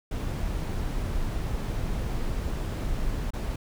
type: noise with dropouts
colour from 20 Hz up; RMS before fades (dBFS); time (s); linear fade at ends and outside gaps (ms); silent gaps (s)
brown; -29; 0.11-3.56; 5; 3.306-3.334
effects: none